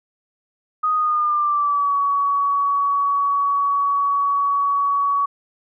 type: tone with pitch glide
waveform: sine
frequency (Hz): 1244.5 to 1128.1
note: D#6 to C#6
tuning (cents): 0 to +30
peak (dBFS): -16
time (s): 0.83-5.26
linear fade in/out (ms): 10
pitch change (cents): -170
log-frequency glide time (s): 0.95-1.95
effects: none